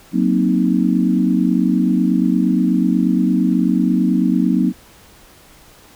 sine chord, C half-diminished seventh, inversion second, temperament equal, 185 / 233.1 / 261.6 / 311.1 Hz, Gb3 / Bb3 / C4 / Eb4, 0 / 0 / 0 / 0 cents, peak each -17 / -18 / -18 / -20 dBFS, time 0.12-4.73 s, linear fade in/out 50 ms, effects pink hiss -46 dBFS RMS until 5.95 s

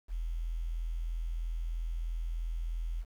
sine tone with quantisation, 41.54 Hz, E1, 14 cents sharp, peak -32 dBFS, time 0.08-3.05 s, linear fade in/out 50 ms, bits 10, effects none

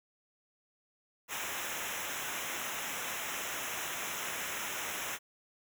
pink noise with comb filter, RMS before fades -38 dBFS, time 1.28-5.19 s, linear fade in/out 50 ms, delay 0.22 ms, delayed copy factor -1, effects none

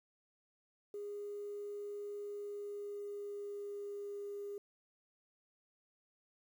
sine tone with pitch glide, 410.1 to 405.9 Hz, G#4 to G#4, -22 to -40 cents, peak -40 dBFS, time 0.94-4.58 s, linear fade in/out 2 ms, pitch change -18 cents, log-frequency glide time 2.23-4.15 s, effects tanh soft clip ceiling -37 dBFS + 11-bit

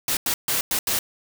white noise bursts at uneven times, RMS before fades -23 dBFS, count 5, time 0.08-0.17 / 0.26-0.34 / 0.48-0.61 / 0.71-0.79 / 0.87-0.99 s, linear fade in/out 2 ms, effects none

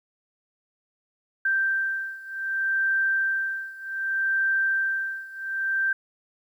sine beating tone pair, 1568 / 1568.65 Hz, G6 / G6, 0 / +1 cents, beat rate 0.65 Hz, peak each -25 / -27 dBFS, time 1.45-5.93 s, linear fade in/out 5 ms, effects 10-bit

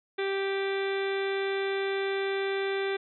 harmonic tone with a mistuned harmonic, 391.3 Hz, G4, 3 cents flat, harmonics 1 / 2 / 3 / 4 / 5 / 6 / 7 / 8 / 9 / 10, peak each -28 / -39 / -43 / -38 / -40 / -40 / -49 / -51 / -42 / -51 dBFS, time 0.18-2.97 s, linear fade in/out 10 ms, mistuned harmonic 10, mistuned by +18 cents, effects none

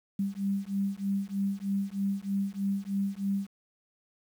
sine beating tone pair, 196 / 199.2 Hz, G3 / G3, 0 / +28 cents, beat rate 3.2 Hz, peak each -31 dBFS, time 0.19-3.47 s, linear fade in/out 5 ms, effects 9-bit

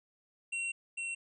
square tone pair in turn, 2735 / 2724 Hz, F7 / F7, -37 / -44 cents, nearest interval unison, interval 7 cents, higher first, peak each -34 / -36 dBFS, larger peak first, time 0.52-0.72 / 0.97-1.15 s, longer first, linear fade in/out 10 ms, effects resampled to 24000 Hz

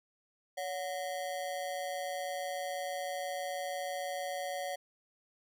square ring-modulated tone, 648 Hz, E5, 30 cents flat, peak -33 dBFS, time 0.57-4.76 s, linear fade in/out 10 ms, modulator 83.1 Hz, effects none

